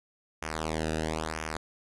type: tone with flanger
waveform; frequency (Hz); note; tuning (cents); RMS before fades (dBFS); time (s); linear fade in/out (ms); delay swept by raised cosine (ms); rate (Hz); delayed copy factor
sawtooth; 79; D#2; +27; -33; 0.42-1.57; 5; 0.24 to 0.93; 1; -0.9
effects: resampled to 24000 Hz